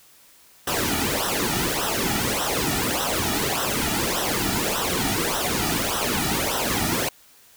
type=noise with flanger; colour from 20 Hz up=pink; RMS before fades=-24 dBFS; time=0.67-7.09 s; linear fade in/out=5 ms; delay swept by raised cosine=0.43 to 1.93 ms; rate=1.7 Hz; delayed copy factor=-0.8; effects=white hiss -53 dBFS RMS until 7.56 s